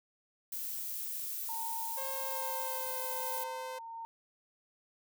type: noise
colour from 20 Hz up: violet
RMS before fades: -39 dBFS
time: 0.52-3.44 s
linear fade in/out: 5 ms
type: tone with tremolo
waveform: sine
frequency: 914 Hz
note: A#5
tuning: 34 cents flat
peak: -38 dBFS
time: 1.49-4.05 s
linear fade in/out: 0 ms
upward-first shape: sine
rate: 1.2 Hz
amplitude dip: 45%
type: tone with pitch glide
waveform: sawtooth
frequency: 535 to 515.3 Hz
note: C5 to C5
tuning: +38 to -27 cents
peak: -37 dBFS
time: 1.97-3.79 s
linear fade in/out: 10 ms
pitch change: -65 cents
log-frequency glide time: 2.18-2.95 s
effects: none